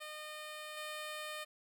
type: tone with level steps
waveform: 10% pulse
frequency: 610 Hz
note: D#5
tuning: 34 cents flat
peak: -36 / -33 dBFS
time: 0-1.45 s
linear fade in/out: 20 ms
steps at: 0.77 s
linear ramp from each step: 2 ms
effects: none